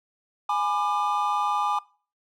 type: chord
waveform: triangle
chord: G# diminished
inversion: none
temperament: just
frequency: 830.6 / 996.7 / 1196.1 Hz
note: G#5 / B5 / D6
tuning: 0 / +16 / +31 cents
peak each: -24 / -28 / -24 dBFS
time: 0.49-1.79 s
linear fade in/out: 5 ms
effects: noise-tail reverb RT60 0.4 s tail -22 dB re dry